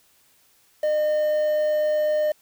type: tone with quantisation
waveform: triangle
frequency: 608 Hz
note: D#5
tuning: 40 cents flat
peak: -17 dBFS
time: 0.83-2.32 s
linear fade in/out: 5 ms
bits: 7
effects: white hiss -60 dBFS RMS until 2.41 s